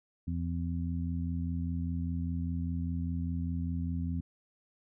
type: harmonic tone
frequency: 85 Hz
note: F2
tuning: 46 cents flat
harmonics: 1 / 2 / 3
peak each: -33 / -36 / -38 dBFS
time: 0.27-4.21 s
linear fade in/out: 10 ms
effects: none